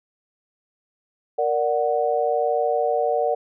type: chord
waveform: sine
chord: Bb augmented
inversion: none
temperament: equal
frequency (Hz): 466.2 / 587.3 / 740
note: Bb4 / D5 / F#5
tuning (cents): 0 / 0 / 0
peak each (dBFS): -23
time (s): 1.38-3.35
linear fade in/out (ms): 10
effects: none